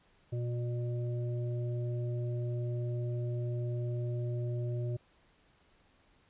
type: harmonic tone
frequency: 120.7 Hz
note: B2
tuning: 39 cents flat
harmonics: 1 / 3 / 5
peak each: -32 / -42 / -46 dBFS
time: 0.32-4.97 s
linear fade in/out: 10 ms
effects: pink hiss -67 dBFS RMS until 6.29 s + resampled to 8000 Hz